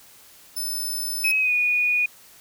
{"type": "tone", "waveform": "5% pulse", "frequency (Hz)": 5274, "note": "E8", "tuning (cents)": 0, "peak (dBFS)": -20, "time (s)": [0.56, 1.32], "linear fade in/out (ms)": 10}
{"type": "tone with pitch glide", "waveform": "sine", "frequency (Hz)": [2551, 2460], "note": ["D#7", "D#7"], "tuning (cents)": [43, -20], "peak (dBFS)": -18, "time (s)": [1.24, 2.06], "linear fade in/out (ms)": 5, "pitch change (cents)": -63, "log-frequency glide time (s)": [1.39, 1.53]}
{"effects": ["white hiss -50 dBFS RMS until 2.4 s"]}